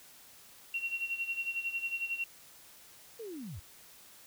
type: tone with tremolo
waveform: sine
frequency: 2737 Hz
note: F7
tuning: 36 cents flat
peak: -30 dBFS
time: 0.74-2.24 s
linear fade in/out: 2 ms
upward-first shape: sine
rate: 11 Hz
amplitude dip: 75%
type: linear sweep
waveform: sine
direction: down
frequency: 476.5 to 66.5 Hz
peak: -40 dBFS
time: 3.19-3.6 s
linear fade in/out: 10 ms
effects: white hiss -56 dBFS RMS until 4.26 s